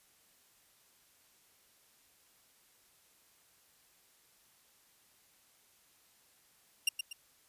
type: tone with echo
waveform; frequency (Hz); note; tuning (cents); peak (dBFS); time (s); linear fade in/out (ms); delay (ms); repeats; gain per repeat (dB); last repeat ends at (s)
sawtooth; 2794; F7; 0; -22; 6.87-6.89; 5; 120; 2; -8; 7.13
effects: white hiss -67 dBFS RMS until 7.48 s + resampled to 32000 Hz